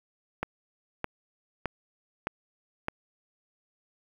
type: click train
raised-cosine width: 0.5 ms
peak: -14 dBFS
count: 5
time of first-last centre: 0.43-2.884 s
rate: 1.63 Hz
effects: 8-bit